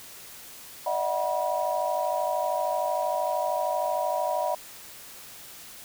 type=tone cluster; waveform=sine; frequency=595 / 648 / 741 / 969 Hz; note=D5 / E5 / F#5 / B5; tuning=+22 / -30 / +2 / -33 cents; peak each=-30 dBFS; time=0.86-4.55 s; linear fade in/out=5 ms; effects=white hiss -45 dBFS RMS until 5.84 s